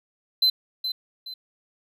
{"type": "tone with echo", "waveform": "triangle", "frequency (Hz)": 4054, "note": "B7", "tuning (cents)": 45, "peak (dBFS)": -15, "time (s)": [0.42, 0.5], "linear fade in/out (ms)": 5, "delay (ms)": 420, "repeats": 2, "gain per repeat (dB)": -9, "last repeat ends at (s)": 1.34, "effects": []}